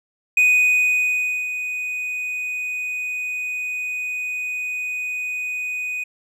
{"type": "tone with ADSR envelope", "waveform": "triangle", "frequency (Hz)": 2489, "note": "D#7", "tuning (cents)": 0, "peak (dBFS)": -10, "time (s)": [0.37, 6.04], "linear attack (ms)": 4, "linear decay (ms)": 1100, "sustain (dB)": -12, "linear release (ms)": 9, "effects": []}